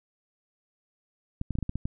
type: clicks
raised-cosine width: 5 ms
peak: -18 dBFS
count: 8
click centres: 1.414 / 1.507 / 1.554 / 1.587 / 1.627 / 1.694 / 1.756 / 1.855 s
effects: none